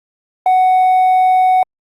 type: tone with hard clipping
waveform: triangle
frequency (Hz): 743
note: F#5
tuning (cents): +7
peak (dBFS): -7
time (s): 0.46-1.63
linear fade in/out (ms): 2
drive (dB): 1
effects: Opus 32 kbps